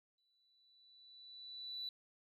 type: tone with exponential growth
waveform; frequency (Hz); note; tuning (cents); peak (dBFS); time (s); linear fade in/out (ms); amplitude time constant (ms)
sine; 3966; B7; +7; -39; 0.18-1.89; 2; 370
effects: tanh soft clip ceiling -36 dBFS